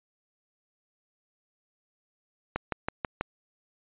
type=click train; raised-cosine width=0.5 ms; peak=-13 dBFS; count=5; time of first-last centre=2.56-3.21 s; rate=6.15 Hz; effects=resampled to 8000 Hz

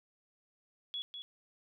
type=tone with echo; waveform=sine; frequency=3373 Hz; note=G#7; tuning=26 cents sharp; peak=-36 dBFS; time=0.94-1.02 s; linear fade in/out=0 ms; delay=200 ms; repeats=1; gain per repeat=-6 dB; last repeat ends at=1.22 s; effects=none

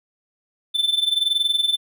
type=tone with amplitude modulation; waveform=triangle; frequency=3533 Hz; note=A7; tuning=6 cents sharp; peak=-13 dBFS; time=0.74-1.77 s; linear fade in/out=20 ms; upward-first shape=sine; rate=21.2 Hz; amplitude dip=80%; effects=none

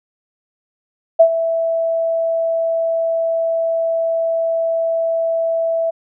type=tone with ADSR envelope; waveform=sine; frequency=659.3 Hz; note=E5; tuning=in tune; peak=-3 dBFS; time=1.19-5.91 s; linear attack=14 ms; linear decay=78 ms; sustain=-12 dB; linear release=15 ms; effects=none

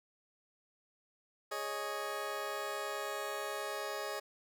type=chord; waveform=20% pulse; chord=Ab suspended fourth; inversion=none; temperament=just; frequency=415.3 / 553.7 / 623 Hz; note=Ab4 / Db5 / Eb5; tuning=0 / -2 / +2 cents; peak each=-37 / -37 / -37 dBFS; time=1.51-4.2 s; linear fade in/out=10 ms; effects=none

